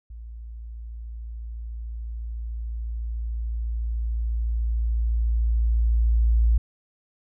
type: tone with level ramp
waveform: sine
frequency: 56.9 Hz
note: A#1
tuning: 41 cents flat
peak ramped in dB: -36 to -15 dBFS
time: 0.1-6.58 s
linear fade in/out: 5 ms
effects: none